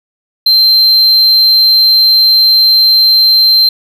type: tone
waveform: triangle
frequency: 4130 Hz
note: C8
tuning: 23 cents flat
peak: -3 dBFS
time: 0.46-3.69 s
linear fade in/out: 5 ms
effects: none